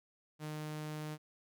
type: tone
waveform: sawtooth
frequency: 152.9 Hz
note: D#3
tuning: 30 cents flat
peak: -36 dBFS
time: 0.39-1.18 s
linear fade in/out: 50 ms
effects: none